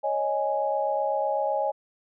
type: chord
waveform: sine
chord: C# suspended second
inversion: none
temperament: equal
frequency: 554.4 / 622.3 / 830.6 Hz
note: C#5 / D#5 / G#5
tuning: 0 / 0 / 0 cents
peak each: -28 / -28 / -27 dBFS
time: 0.03-1.72 s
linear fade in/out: 20 ms
effects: none